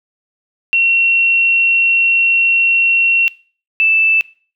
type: tone pair in turn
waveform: sine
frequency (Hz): 2727 / 2643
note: F7 / E7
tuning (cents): -42 / +4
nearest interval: minor second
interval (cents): 54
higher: first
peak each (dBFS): -9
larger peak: neither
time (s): 0.73-3.28 / 3.8-4.21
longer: first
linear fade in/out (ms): 0
effects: noise-tail reverb RT60 0.4 s tail -21 dB re dry